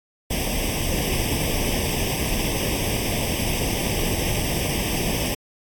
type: noise with comb filter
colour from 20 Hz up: pink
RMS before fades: -24 dBFS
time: 0.3-5.35 s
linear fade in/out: 10 ms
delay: 0.36 ms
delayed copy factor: +0.95
effects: AAC 64 kbps